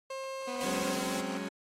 30% pulse tone, 533 Hz, C5, 32 cents sharp, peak -34 dBFS, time 0.1-0.96 s, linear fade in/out 5 ms
15% pulse tone with pitch glide, 246.9 to 260.1 Hz, B3 to C4, 0 to -10 cents, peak -31 dBFS, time 0.47-1.38 s, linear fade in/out 10 ms, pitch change +90 cents, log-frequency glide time 0.64-1.17 s
white noise, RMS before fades -38 dBFS, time 0.6-1.21 s, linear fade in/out 10 ms
30% pulse chord, F# suspended second, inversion none, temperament just, 185 / 208.1 / 277.5 Hz, F#3 / G#3 / C#4, 0 / +4 / +2 cents, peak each -37 dBFS, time 0.64-1.49 s, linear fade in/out 10 ms
effects low-pass 9000 Hz 12 dB/octave + AAC 48 kbps

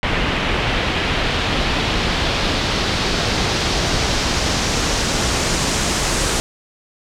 pink noise with low-pass filter sweep, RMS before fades -19 dBFS, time 0.03-6.4 s, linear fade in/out 0 ms, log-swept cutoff 2800 to 7800 Hz, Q 1.5, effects none

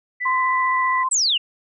sine tone with pitch glide, 1985 to 1972.4 Hz, B6 to B6, +8 to -3 cents, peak -22 dBFS, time 0.2-1.04 s, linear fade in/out 20 ms, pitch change -11 cents, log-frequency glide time 0.36-0.91 s
sine tone with vibrato, 1036 Hz, C6, 17 cents flat, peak -18 dBFS, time 0.25-1.09 s, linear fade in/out 10 ms, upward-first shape triangle, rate 15 Hz, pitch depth 20 cents each way
sine exponential sweep, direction down, 8372 to 2711 Hz, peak -16 dBFS, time 1.11-1.38 s, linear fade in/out 10 ms
effects none

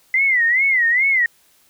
sine tone with vibrato, 2015 Hz, B6, 34 cents sharp, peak -13 dBFS, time 0.14-1.26 s, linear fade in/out 2 ms, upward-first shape sine, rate 2.4 Hz, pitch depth 160 cents each way, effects white hiss -56 dBFS RMS until 1.69 s

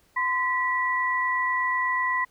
sine tone pair together, 1023.9 / 1952 Hz, C6 / B6, -38 / -21 cents, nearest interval major seventh, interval 1117 cents, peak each -25 dBFS, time 0.16-2.25 s, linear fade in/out 10 ms, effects pink hiss -63 dBFS RMS until 2.3 s

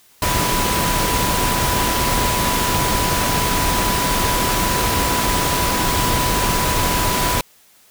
sine tone in noise, 987.8 Hz, B5, in tune, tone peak -22 dBFS, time 0.22-7.41 s, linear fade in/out 2 ms, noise pink, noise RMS -19 dBFS, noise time 0.22-7.41 s, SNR -6 dB, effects white hiss -52 dBFS RMS until 7.9 s

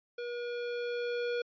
square tone with level ramp, 480.7 Hz, B4, 47 cents flat, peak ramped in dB -37 to -31 dBFS, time 0.18-1.42 s, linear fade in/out 5 ms, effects resampled to 11025 Hz

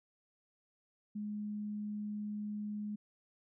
sine tone, 209.1 Hz, G#3, 12 cents sharp, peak -37 dBFS, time 1.15-2.96 s, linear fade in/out 10 ms, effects none

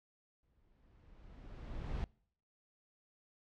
brown noise with exponential growth, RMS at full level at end -37 dBFS, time 0.43-2.04 s, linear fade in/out 0 ms, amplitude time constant 350 ms, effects noise-tail reverb RT60 0.6 s tail -25 dB re dry + low-pass 4000 Hz 12 dB/octave

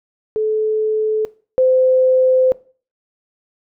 sine tone pair in turn, 433 / 515.4 Hz, A4 / C5, -28 / -26 cents, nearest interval minor third, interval 302 cents, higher second, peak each -15 / -10 dBFS, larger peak second, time 0.36-1.25 / 1.58-2.52 s, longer second, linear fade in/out 0 ms, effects noise-tail reverb RT60 0.4 s tail -20 dB re dry

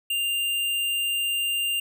square tone, 2794 Hz, F7, in tune, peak -24 dBFS, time 0.1-1.8 s, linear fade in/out 5 ms, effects none

